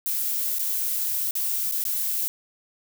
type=noise with dropouts; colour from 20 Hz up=violet; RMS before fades=-26 dBFS; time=0.06-2.28 s; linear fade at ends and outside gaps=0 ms; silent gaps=0.585-0.594 / 1.309-1.353 / 1.713-1.722 / 1.84-1.852 s; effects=none